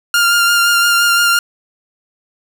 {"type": "tone with vibrato", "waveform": "sawtooth", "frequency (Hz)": 1400, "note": "F6", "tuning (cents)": 4, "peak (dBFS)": -6, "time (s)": [0.14, 1.39], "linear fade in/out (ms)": 2, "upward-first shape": "sine", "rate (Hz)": 5.8, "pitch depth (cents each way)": 17, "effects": []}